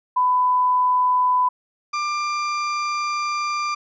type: tone pair in turn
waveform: sine / 35% pulse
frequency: 1000 / 1189.2 Hz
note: B5 / D6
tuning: +21 / +21 cents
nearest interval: minor third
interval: 300 cents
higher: second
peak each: -15 / -20 dBFS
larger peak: first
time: 0.16-1.49 / 1.93-3.75 s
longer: second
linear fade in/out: 10 ms
effects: resampled to 16000 Hz